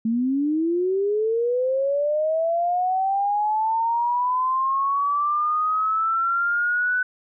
sine linear sweep, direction up, 219.1 to 1501 Hz, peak -19 dBFS, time 0.05-7.03 s, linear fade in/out 5 ms, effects none

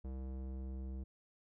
square tone with low-pass filter sweep, 65.41 Hz, C2, in tune, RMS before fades -43 dBFS, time 0.04-1.04 s, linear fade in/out 10 ms, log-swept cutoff 560 to 350 Hz, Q 0.76, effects none

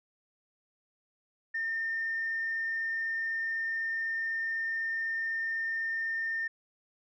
sine tone, 1812 Hz, A#6, 50 cents flat, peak -29 dBFS, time 1.54-6.48 s, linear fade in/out 10 ms, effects tanh soft clip ceiling -25 dBFS

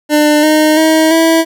25% pulse tone with pitch steps, 299.4 / 308.2 / 317.2 / 326.5 Hz, D4 / D#4 / D#4 / E4, +33 / -16 / +33 / -17 cents, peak -3 dBFS, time 0.09-1.45 s, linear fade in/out 50 ms, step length 340 ms, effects none

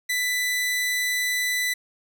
sawtooth tone, 1990 Hz, B6, 13 cents sharp, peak -19 dBFS, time 0.09-1.74 s, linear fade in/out 10 ms, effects none

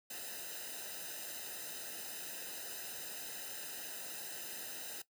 white noise with comb filter, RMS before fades -45 dBFS, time 0.1-5.02 s, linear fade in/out 5 ms, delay 0.89 ms, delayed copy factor -0.9, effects noise-tail reverb RT60 0.1 s tail -17 dB re dry

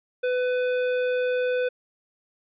sine tone with tanh clipping, 500 Hz, B4, 21 cents sharp, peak -24 dBFS, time 0.23-1.69 s, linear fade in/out 10 ms, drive 17 dB, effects resampled to 8000 Hz

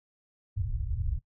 white low-pass noise, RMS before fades -31 dBFS, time 0.56-1.19 s, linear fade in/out 10 ms, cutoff 110 Hz, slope 48 dB/octave, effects noise-tail reverb RT60 0.1 s tail -17 dB re dry

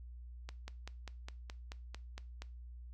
slowing click train, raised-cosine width 0.2 ms, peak -28 dBFS, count 10, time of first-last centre 0.49-2.42 s, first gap 190 ms, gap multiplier 1.03, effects noise-tail reverb RT60 0.3 s tail -19 dB re dry + added 60 Hz sine -47 dBFS peak until 2.93 s

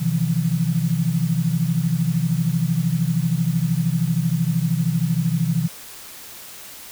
sine tone cluster, 128.8 / 161.9 / 174.8 Hz, C3 / E3 / F3, -27 / -31 / +2 cents, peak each -24 / -20 / -23 dBFS, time 0-5.68 s, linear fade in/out 20 ms, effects white hiss -39 dBFS RMS until 6.91 s

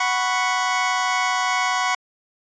25% pulse chord, F# suspended fourth, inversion none, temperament equal, 740 / 987.8 / 1108.7 Hz, F#5 / B5 / C#6, 0 / 0 / 0 cents, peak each -20 dBFS, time 0-1.95 s, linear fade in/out 5 ms, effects resampled to 16000 Hz

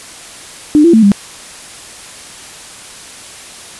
sine tone with pitch steps, 299.8 / 338.7 / 222.6 / 200.7 Hz, D4 / E4 / A3 / G3, +36 / +47 / +20 / +41 cents, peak -3 dBFS, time 0.75-1.118 s, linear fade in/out 0 ms, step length 92 ms, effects white hiss -32 dBFS RMS until 3.79 s + resampled to 24000 Hz

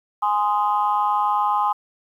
sine chord, Ab major, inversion none, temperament just, 830.6 / 1038.3 / 1245.9 Hz, Ab5 / C6 / Eb6, 0 / -14 / +2 cents, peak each -20 / -21 / -24 dBFS, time 0.22-1.73 s, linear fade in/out 10 ms, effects tanh soft clip ceiling -8 dBFS + 9-bit

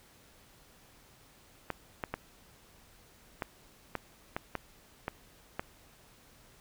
clicks, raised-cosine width 0.5 ms, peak -18 dBFS, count 9, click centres 1.703 / 2.038 / 2.14 / 3.422 / 3.953 / 4.365 / 4.553 / 5.081 / 5.595 s, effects pink hiss -60 dBFS RMS until 6.6 s

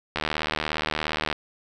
click train, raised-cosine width 0.3 ms, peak -9 dBFS, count 91, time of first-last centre 0.16-1.327 s, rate 77.1 Hz, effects none

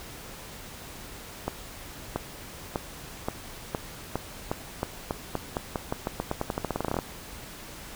accelerating click train, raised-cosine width 1 ms, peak -13 dBFS, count 29, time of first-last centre 1.48-6.989 s, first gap 680 ms, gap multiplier 0.88, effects pink hiss -43 dBFS RMS until 7.95 s

